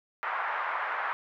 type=band-pass noise; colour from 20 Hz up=pink; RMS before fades=-32 dBFS; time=0.23-1.13 s; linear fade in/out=0 ms; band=830 to 1800 Hz; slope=24 dB/octave; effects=none

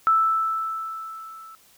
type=tone with level ramp; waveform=sine; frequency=1318.5 Hz; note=E6; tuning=in tune; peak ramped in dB=-14 to -41 dBFS; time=0.07-1.55 s; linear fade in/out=0 ms; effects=white hiss -56 dBFS RMS until 1.77 s

